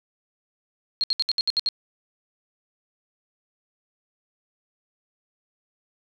sine tone bursts, 4242 Hz, C8, 23 cents sharp, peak -19 dBFS, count 8, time 1.01-1.688 s, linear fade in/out 0 ms, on 27 ms, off 66 ms, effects none

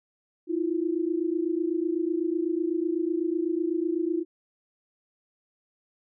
sine tone pair together, 321.3 / 349.3 Hz, E4 / F4, -44 / 0 cents, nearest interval minor second, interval 144 cents, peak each -27 dBFS, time 0.47-4.25 s, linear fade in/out 50 ms, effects none

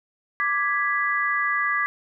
sine chord, G# diminished, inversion second, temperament equal, 1174.7 / 1661.2 / 1975.5 Hz, D6 / G#6 / B6, 0 / 0 / 0 cents, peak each -25 dBFS, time 0.4-1.86 s, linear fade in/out 0 ms, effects none

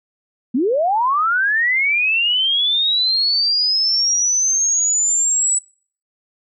sine linear sweep, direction up, 220 to 7920 Hz, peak -14 dBFS, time 0.54-5.59 s, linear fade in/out 10 ms, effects noise-tail reverb RT60 0.5 s tail -25 dB re dry

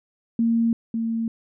sine tone pair in turn, 230.2 / 227.4 Hz, A#3 / A#3, -22 / -43 cents, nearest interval unison, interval 21 cents, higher first, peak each -17 / -22 dBFS, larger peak first, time 0.39-0.73 / 0.94-1.28 s, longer neither, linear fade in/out 2 ms, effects none

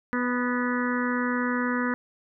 harmonic tone with a mistuned harmonic, 246.9 Hz, B3, in tune, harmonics 1 / 2 / 4 / 5 / 6 / 7 / 8, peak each -26 / -33 / -34 / -34 / -33 / -34 / -36 dBFS, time 0.13-1.94 s, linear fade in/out 0 ms, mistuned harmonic 8, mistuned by -23 cents, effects none

